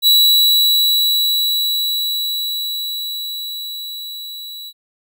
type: tone with level ramp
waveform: 45% pulse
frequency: 3926 Hz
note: B7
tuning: 11 cents flat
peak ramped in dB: -8 to -30 dBFS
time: 0.02-4.73 s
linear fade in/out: 50 ms
effects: none